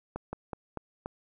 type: slowing click train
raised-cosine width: 1 ms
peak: -21 dBFS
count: 5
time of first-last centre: 0.16-1.06 s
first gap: 170 ms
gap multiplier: 1.19
effects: none